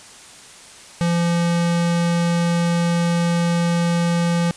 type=tone; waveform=square; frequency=171.1 Hz; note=F3; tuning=35 cents flat; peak=-17 dBFS; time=1.01-4.51 s; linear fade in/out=0 ms; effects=white hiss -42 dBFS RMS until 4.56 s + resampled to 22050 Hz